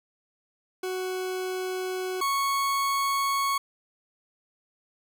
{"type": "tone pair in turn", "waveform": "40% pulse", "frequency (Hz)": [371, 1106.3], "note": ["F#4", "C#6"], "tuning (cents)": [5, -4], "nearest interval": "octave + perfect fifth", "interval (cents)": 1891, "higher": "second", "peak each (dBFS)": [-28, -23], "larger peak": "second", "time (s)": [[0.83, 2.21], [2.21, 3.58]], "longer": "first", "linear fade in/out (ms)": 5, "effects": []}